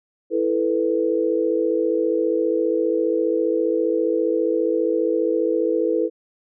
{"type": "chord", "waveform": "sine", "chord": "E suspended fourth", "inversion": "none", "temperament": "just", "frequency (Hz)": [329.6, 439.5, 494.4], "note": ["E4", "A4", "B4"], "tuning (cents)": [0, -2, 2], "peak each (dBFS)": -22, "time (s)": [0.3, 6.1], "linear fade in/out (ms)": 50, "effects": []}